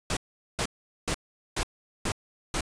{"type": "noise bursts", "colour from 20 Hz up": "pink", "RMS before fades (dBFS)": -28, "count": 6, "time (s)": [0.1, 2.608], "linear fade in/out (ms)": 2, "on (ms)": 68, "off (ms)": 420, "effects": ["resampled to 22050 Hz"]}